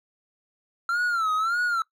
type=tone with vibrato; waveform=triangle; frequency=1354 Hz; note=E6; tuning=46 cents sharp; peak=-20 dBFS; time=0.89-1.82 s; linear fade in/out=2 ms; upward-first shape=sine; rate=1.7 Hz; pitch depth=130 cents each way; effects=noise-tail reverb RT60 0.1 s tail -19 dB re dry